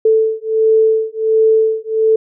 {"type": "beating tone pair", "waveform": "sine", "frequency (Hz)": [440.5, 441.9], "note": ["A4", "A4"], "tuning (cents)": [2, 7], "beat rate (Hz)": 1.4, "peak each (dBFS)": -13, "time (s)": [0.05, 2.16], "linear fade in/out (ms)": 5, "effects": []}